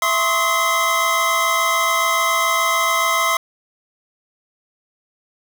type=tone cluster; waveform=square; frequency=666 / 1048 / 1115 / 1276 / 2063 Hz; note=E5 / C6 / C#6 / D#6 / C7; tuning=+18 / +2 / +10 / +43 / -25 cents; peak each=-26 / -21 / -28 / -22 / -22 dBFS; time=0.02-3.37 s; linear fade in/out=2 ms; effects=none

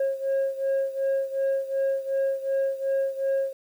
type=beating tone pair; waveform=sine; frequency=541 / 543.7 Hz; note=C#5 / C#5; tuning=-42 / -34 cents; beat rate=2.7 Hz; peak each=-23 / -26 dBFS; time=0-3.53 s; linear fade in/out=5 ms; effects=tanh soft clip ceiling -20 dBFS + 9-bit

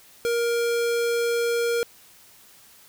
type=tone; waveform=square; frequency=470 Hz; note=A#4; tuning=14 cents sharp; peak=-22 dBFS; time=0.25-1.83 s; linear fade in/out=0 ms; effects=white hiss -52 dBFS RMS until 2.88 s

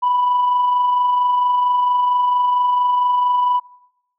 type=tone with amplitude modulation; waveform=sine; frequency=987.8 Hz; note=B5; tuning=in tune; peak=-11 dBFS; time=0.02-3.6 s; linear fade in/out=20 ms; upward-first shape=sine; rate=24.4 Hz; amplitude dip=35%; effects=noise-tail reverb RT60 0.8 s tail -21 dB re dry + tanh soft clip ceiling -10 dBFS

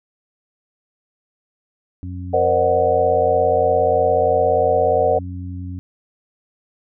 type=harmonic tone; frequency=90.6 Hz; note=F#2; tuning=36 cents flat; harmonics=1 / 2 / 3; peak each=-27 / -36 / -34 dBFS; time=2.03-5.79 s; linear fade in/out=0 ms
type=chord; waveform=sine; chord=C half-diminished seventh; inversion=third; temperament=equal with one note detuned; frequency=466.2 / 523.3 / 606.3 / 740 Hz; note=Bb4 / C5 / Eb5 / Gb5; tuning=0 / 0 / -45 / 0 cents; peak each=-19 dBFS; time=2.33-5.19 s; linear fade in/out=10 ms
effects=none

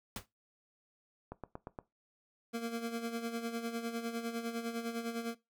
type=noise with exponential decay; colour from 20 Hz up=pink; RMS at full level=-36 dBFS; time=0.16-0.26 s; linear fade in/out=2 ms; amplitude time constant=21 ms
type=click train; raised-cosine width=1 ms; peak=-28 dBFS; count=5; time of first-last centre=1.32-1.788 s; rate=8.54 Hz
type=tone with tremolo; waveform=25% pulse; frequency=231.6 Hz; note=A#3; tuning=11 cents flat; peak=-30 dBFS; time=2.53-5.35 s; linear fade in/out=20 ms; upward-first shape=sine; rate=9.9 Hz; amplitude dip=60%
effects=noise-tail reverb RT60 0.2 s tail -18 dB re dry

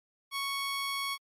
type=tone; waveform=15% pulse; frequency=1108.7 Hz; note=C#6; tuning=in tune; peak=-25 dBFS; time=0.31-1.18 s; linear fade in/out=50 ms; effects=MP3 64 kbps

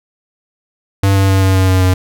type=tone with pitch steps; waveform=square; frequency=98 / 97.04 / 96.09 / 95.16 / 94.23 / 93.3 / 92.39 Hz; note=G2 / G2 / G2 / F#2 / F#2 / F#2 / F#2; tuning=0 / -17 / -34 / +49 / +32 / +15 / -2 cents; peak=-9 dBFS; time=1.03-1.94 s; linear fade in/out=5 ms; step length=130 ms; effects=none

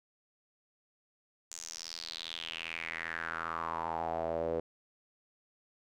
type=tone with band-pass filter sweep; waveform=sawtooth; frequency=82.5 Hz; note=E2; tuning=2 cents sharp; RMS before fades=-38 dBFS; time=1.51-4.6 s; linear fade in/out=5 ms; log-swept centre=7100 to 480 Hz; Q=5; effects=none

